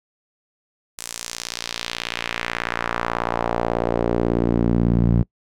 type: tone with band-pass filter sweep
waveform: sawtooth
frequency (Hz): 58.27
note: A#1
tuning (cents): 0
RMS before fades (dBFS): -22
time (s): 0.98-5.23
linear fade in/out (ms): 5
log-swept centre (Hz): 8700 to 150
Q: 1.4
effects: noise-tail reverb RT60 0.1 s tail -25 dB re dry